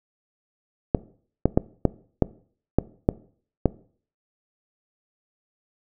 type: clicks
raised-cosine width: 2 ms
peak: -3 dBFS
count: 8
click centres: 0.948 / 1.456 / 1.575 / 1.853 / 2.223 / 2.786 / 3.089 / 3.657 s
effects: noise-tail reverb RT60 0.5 s tail -20 dB re dry